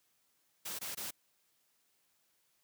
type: noise bursts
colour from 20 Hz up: white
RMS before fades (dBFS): -41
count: 3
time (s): 0.65-1.11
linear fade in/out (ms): 10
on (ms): 140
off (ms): 20
effects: white hiss -75 dBFS RMS until 2.63 s + high-pass 80 Hz 12 dB/octave